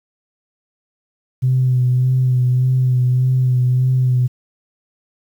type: tone with vibrato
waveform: sine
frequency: 127.1 Hz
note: C3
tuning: 50 cents flat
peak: -11 dBFS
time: 1.42-4.28 s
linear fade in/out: 20 ms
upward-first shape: sine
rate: 1.7 Hz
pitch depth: 28 cents each way
effects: tanh soft clip ceiling -7 dBFS + 8-bit